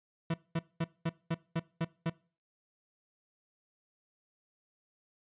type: tone bursts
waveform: 40% pulse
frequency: 164.81 Hz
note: E3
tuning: in tune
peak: -28 dBFS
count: 8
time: 0.3-2.098 s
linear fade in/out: 5 ms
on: 41 ms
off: 210 ms
effects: noise-tail reverb RT60 0.4 s tail -23 dB re dry + resampled to 8000 Hz